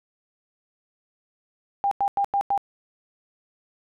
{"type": "tone bursts", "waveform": "sine", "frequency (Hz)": 800, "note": "G5", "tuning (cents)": 35, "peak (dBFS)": -19, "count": 5, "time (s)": [1.84, 2.577], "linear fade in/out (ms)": 0, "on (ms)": 73, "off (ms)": 93, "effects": []}